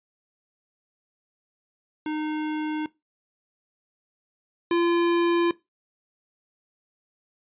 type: tone pair in turn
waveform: square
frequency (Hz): 306.9 / 342.6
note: D#4 / F4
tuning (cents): -24 / -33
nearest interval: major second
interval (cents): 191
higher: second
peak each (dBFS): -27 / -20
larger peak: second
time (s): 2.06-2.86 / 4.71-5.51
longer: neither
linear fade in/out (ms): 2
effects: noise-tail reverb RT60 0.2 s tail -19 dB re dry + resampled to 8000 Hz